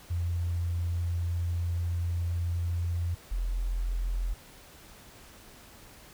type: tone pair in turn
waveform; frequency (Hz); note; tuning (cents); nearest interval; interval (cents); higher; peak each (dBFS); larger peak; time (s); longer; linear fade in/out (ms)
sine; 86.2 / 43.1; F2 / F1; -22 / -22; octave; 1200; first; -27; neither; 0.1-3.15 / 3.31-4.34; first; 10
effects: pink hiss -52 dBFS RMS until 6.13 s